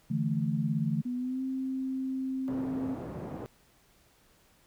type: chord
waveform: sine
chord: D suspended second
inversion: none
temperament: equal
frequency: 146.83 / 164.81 / 220 Hz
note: D3 / E3 / A3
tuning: 0 / 0 / 0 cents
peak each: -31 dBFS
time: 0.1-1.02 s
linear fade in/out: 10 ms
type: tone with pitch glide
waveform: sine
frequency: 246.9 to 263.1 Hz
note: B3 to C4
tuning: 0 to +10 cents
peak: -30 dBFS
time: 1.05-2.95 s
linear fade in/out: 10 ms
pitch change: +110 cents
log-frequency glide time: 1.15-1.42 s
type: band-pass noise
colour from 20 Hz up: pink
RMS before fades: -40 dBFS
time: 2.48-3.46 s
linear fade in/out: 0 ms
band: 120 to 630 Hz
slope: 12 dB/octave
effects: pink hiss -64 dBFS RMS until 4.66 s